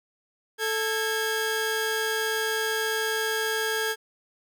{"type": "tone pair together", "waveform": "sawtooth", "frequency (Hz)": [440, 1631.7], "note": ["A4", "G#6"], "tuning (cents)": [0, -31], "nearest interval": "octave + major seventh", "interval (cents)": 2269, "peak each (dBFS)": -24, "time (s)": [0.58, 3.96], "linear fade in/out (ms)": 50, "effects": []}